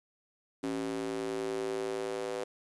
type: tone with high-pass filter sweep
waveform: square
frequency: 55.2 Hz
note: A1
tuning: 6 cents sharp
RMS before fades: -35 dBFS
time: 0.63-2.44 s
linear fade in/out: 5 ms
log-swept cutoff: 300 to 460 Hz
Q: 4.4
effects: resampled to 24000 Hz + 10-bit